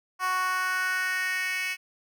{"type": "tone with high-pass filter sweep", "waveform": "10% pulse", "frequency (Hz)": 370, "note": "F#4", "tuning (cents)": 0, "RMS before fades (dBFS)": -28, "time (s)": [0.19, 1.77], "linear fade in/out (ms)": 50, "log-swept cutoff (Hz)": [1000, 2400], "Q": 3.3, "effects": []}